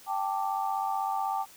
sine chord, G suspended second, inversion none, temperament equal, 784 / 880 / 1174.7 Hz, G5 / A5 / D6, 0 / 0 / 0 cents, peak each -30 / -32 / -35 dBFS, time 0.06-1.46 s, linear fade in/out 50 ms, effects white hiss -53 dBFS RMS until 1.56 s

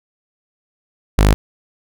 sawtooth tone, 51 Hz, G#1, 31 cents flat, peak -5 dBFS, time 1.18-1.34 s, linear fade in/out 0 ms, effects none

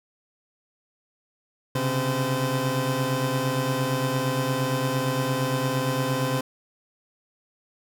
25% pulse tone cluster, 129.3 / 138 / 514 Hz, C3 / C#3 / C5, -20 / -7 / -31 cents, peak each -24 dBFS, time 1.75-6.41 s, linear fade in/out 5 ms, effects none

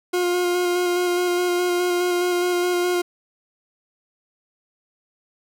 40% pulse tone with vibrato, 355.6 Hz, F4, 31 cents sharp, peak -18 dBFS, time 0.13-3.02 s, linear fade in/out 10 ms, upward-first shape square, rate 4.8 Hz, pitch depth 13 cents each way, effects none

